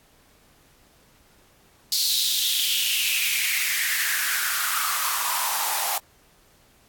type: noise with high-pass filter sweep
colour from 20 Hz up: white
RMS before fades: -24 dBFS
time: 1.92-5.98 s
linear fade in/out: 2 ms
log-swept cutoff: 4400 to 760 Hz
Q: 5.4
effects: pink hiss -58 dBFS RMS until 6.88 s + AAC 64 kbps